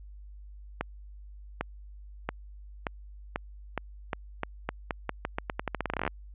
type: accelerating click train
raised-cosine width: 0.5 ms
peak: -14 dBFS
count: 28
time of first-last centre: 0.81-6.077 s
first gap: 800 ms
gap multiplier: 0.85
effects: added 50 Hz sine -44 dBFS peak until 6.34 s + resampled to 8000 Hz